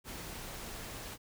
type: noise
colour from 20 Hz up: pink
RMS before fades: -44 dBFS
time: 0.04-1.18 s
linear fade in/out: 50 ms
effects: none